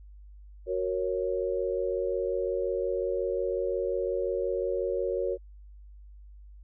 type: chord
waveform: sine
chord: F# major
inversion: none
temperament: equal with one note detuned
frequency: 370 / 466.2 / 551.8 Hz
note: F#4 / A#4 / C#5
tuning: 0 / 0 / -8 cents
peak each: -31 dBFS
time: 0.66-5.38 s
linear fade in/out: 50 ms
effects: added 50 Hz sine -46 dBFS peak until 6.63 s